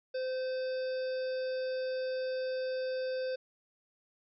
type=harmonic tone with a mistuned harmonic; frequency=516 Hz; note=C5; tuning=24 cents flat; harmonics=1 / 3 / 5 / 7 / 9 / 10; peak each=-32 / -46 / -53 / -55 / -50 / -57 dBFS; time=0.14-3.36 s; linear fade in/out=10 ms; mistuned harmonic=10; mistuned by=+40 cents; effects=none